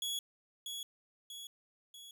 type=tone with echo; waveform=sawtooth; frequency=3359 Hz; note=G#7; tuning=19 cents sharp; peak=-32 dBFS; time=0.02-0.19 s; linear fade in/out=2 ms; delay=640 ms; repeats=3; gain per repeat=-5 dB; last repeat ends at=2.11 s; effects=none